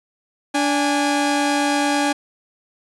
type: tone pair together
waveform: sawtooth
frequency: 290 / 820.9 Hz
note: D4 / G#5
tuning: -22 / -20 cents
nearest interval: octave + tritone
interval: 1802 cents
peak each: -15 / -17 dBFS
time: 0.54-2.13 s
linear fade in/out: 10 ms
effects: resampled to 24000 Hz